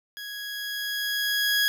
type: tone with level ramp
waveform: 20% pulse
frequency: 1661.2 Hz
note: G#6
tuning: in tune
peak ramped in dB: -31 to -15 dBFS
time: 0.17-1.68 s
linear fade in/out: 0 ms
effects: none